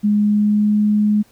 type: tone with pitch glide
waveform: sine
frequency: 208 to 209.8 Hz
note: G#3 to G#3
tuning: +3 to +18 cents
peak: -12 dBFS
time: 0.03-1.23 s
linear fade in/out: 20 ms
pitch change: +15 cents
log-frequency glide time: 0.18-0.74 s
effects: pink hiss -54 dBFS RMS until 1.31 s